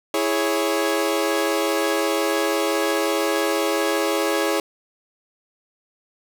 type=chord; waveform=sawtooth; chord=C# minor; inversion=first; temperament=equal; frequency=329.6 / 415.3 / 554.4 Hz; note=E4 / G#4 / C#5; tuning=0 / 0 / 0 cents; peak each=-20 dBFS; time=0.14-4.6 s; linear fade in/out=2 ms; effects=none